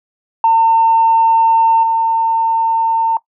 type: tone with level steps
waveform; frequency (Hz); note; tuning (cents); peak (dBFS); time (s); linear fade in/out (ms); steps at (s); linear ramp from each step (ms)
sine; 905; A5; +48; -6 / -10; 0.44-3.17; 2; 1.83; 5
effects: noise-tail reverb RT60 0.1 s tail -19 dB re dry + tanh soft clip ceiling -2 dBFS